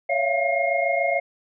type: tone cluster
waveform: sine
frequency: 558 / 669 / 696 / 2141 Hz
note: C#5 / E5 / F5 / C7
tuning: +11 / +25 / -6 / +39 cents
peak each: -25 dBFS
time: 0.09-1.2 s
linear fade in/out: 10 ms
effects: none